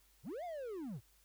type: linear two-way sweep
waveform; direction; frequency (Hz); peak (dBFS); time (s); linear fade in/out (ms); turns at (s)
triangle; up then down; 93.8 to 730 to 93.8; -39; 0.23-1.01; 50; 0.44
effects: added 50 Hz sine -70 dBFS peak until 1.24 s + white hiss -70 dBFS RMS until 1.24 s